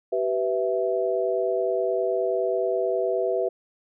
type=chord; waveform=sine; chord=E minor; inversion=first; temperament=equal with one note detuned; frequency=384.4 / 493.9 / 659.3 Hz; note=G4 / B4 / E5; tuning=-34 / 0 / 0 cents; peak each=-26 dBFS; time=0.12-3.49 s; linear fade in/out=10 ms; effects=none